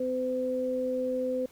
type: tone pair together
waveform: sine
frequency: 255.7 / 510 Hz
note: C4 / C5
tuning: -40 / -44 cents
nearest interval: octave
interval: 1196 cents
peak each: -33 / -28 dBFS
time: 0-1.46 s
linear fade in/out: 5 ms
effects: pink hiss -58 dBFS RMS until 1.51 s